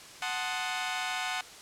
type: chord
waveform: 15% pulse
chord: F# diminished seventh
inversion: none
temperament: equal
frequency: 740 / 880 / 1046.5 / 1244.5 Hz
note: F#5 / A5 / C6 / Eb6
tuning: 0 / 0 / 0 / 0 cents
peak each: -27 / -32 / -33 / -33 dBFS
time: 0.22-1.41 s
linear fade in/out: 2 ms
effects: white hiss -48 dBFS RMS until 1.61 s + low-pass 8000 Hz 12 dB/octave